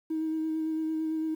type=tone with vibrato; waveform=triangle; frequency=316.8 Hz; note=D#4; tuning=31 cents sharp; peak=-24 dBFS; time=0.1-1.35 s; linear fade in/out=10 ms; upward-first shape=sine; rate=8.9 Hz; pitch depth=16 cents each way; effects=tanh soft clip ceiling -25 dBFS + 10-bit